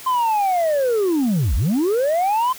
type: linear two-way sweep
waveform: sine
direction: down then up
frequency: 1046.5 to 46.25 to 1046.5 Hz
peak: -13 dBFS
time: 0.06-2.53 s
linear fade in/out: 10 ms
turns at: 1.55 s
effects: tanh soft clip ceiling -15 dBFS + white hiss -38 dBFS RMS until 2.58 s